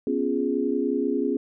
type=chord; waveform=sine; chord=C# dominant seventh; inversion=third; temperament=equal; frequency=246.9 / 277.2 / 349.2 / 415.3 Hz; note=B3 / C#4 / E#4 / G#4; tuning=0 / 0 / 0 / 0 cents; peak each=-28 / -26 / -29 / -27 dBFS; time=0.07-1.37 s; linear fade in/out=2 ms; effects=none